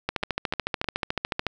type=two click trains; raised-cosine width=0.3 ms; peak=-15 / -9 dBFS; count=3 / 20; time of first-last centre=0.23-0.843 / 0.09-1.467 s; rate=3.26 / 13.8 Hz; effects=none